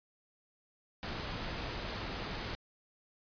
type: noise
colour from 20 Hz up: pink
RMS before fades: -39 dBFS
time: 1.03-2.55 s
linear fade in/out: 0 ms
effects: resampled to 11025 Hz